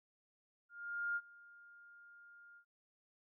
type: tone with ADSR envelope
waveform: sine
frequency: 1410 Hz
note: F6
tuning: 16 cents sharp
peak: -34 dBFS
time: 0.69-2.65 s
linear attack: 470 ms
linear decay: 47 ms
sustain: -23 dB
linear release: 81 ms
effects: none